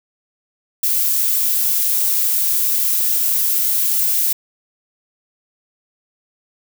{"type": "noise", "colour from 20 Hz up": "violet", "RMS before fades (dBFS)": -17, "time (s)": [0.83, 4.33], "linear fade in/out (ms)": 5, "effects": []}